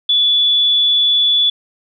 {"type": "tone", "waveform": "sine", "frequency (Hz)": 3442, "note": "A7", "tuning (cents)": -39, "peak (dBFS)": -10, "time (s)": [0.09, 1.5], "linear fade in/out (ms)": 5, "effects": []}